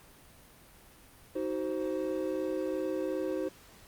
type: chord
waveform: triangle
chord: C diminished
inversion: first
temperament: just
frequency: 314 / 376.7 / 523.3 Hz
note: Eb4 / Gb4 / C5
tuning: +16 / +31 / 0 cents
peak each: -33 dBFS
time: 1.35-3.49 s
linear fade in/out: 10 ms
effects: pink hiss -56 dBFS RMS until 3.87 s + Opus 32 kbps